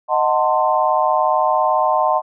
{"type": "chord", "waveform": "sine", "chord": "D# diminished seventh", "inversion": "none", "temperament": "equal with one note detuned", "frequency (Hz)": [622.3, 740, 892.8, 1046.5], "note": ["D#5", "F#5", "A5", "C6"], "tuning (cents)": [0, 0, 25, 0], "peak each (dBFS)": -19, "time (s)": [0.08, 2.22], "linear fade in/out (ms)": 50, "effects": []}